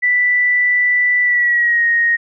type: tone with pitch glide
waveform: sine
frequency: 1975.5 to 1870 Hz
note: B6 to A#6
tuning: 0 to +5 cents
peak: -11 dBFS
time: 0.02-2.17 s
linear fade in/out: 20 ms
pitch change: -95 cents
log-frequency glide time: 1.22-1.85 s
effects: none